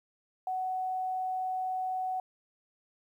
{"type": "tone", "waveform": "sine", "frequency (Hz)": 746, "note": "F#5", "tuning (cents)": 14, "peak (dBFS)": -30, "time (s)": [0.47, 2.2], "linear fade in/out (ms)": 2, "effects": ["11-bit"]}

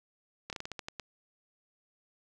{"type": "slowing click train", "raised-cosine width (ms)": 0.2, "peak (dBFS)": -21, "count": 9, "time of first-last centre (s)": [0.5, 0.997], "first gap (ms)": 28, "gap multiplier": 1.22, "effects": []}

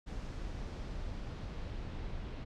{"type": "noise with low-pass filter sweep", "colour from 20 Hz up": "brown", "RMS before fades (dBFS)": -41, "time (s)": [0.06, 2.45], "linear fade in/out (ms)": 20, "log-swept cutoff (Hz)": [6300, 3900], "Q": 1.1, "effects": []}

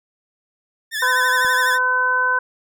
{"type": "tone with vibrato", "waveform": "sawtooth", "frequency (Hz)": 1760, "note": "A6", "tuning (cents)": 0, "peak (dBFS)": -18, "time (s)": [0.91, 1.79], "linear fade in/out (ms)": 50, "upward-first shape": "triangle", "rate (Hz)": 12, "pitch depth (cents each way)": 90}
{"type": "harmonic tone", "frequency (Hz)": 506, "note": "B4", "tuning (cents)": 42, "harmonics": [1, 2, 3], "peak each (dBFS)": [-29, -20, -17], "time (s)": [1.02, 2.39], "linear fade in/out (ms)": 5}
{"type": "click", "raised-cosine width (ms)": 3, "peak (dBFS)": -26, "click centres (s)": 1.448}
{"effects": []}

